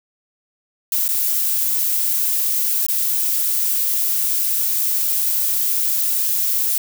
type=noise with dropouts; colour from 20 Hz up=violet; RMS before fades=-19 dBFS; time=0.92-6.78 s; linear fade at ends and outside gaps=1 ms; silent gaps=1.08-1.089 / 2.865-2.885 s; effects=none